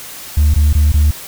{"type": "tone bursts", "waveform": "sine", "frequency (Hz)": 74.5, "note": "D2", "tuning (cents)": 25, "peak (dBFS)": -5, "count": 4, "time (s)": [0.37, 1.11], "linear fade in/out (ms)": 5, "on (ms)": 170, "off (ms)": 20, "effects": ["tanh soft clip ceiling -6 dBFS", "white hiss -31 dBFS RMS until 1.27 s"]}